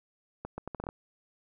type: accelerating click train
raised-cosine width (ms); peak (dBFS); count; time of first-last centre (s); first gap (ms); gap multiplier
1; -23; 8; 0.45-0.889; 130; 0.74
effects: none